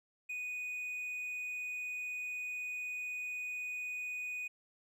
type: tone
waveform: triangle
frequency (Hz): 2481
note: D#7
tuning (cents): -6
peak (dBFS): -36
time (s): 0.29-4.48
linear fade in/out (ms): 10
effects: none